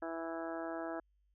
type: harmonic tone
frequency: 164.81 Hz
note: E3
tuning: in tune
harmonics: 2 / 3 / 4 / 5 / 6 / 7 / 8 / 9 / 10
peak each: -42 / -49 / -42 / -49 / -51 / -58 / -49 / -56 / -51 dBFS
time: 0.02-1 s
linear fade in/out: 5 ms
effects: added 50 Hz sine -70 dBFS peak until 1.34 s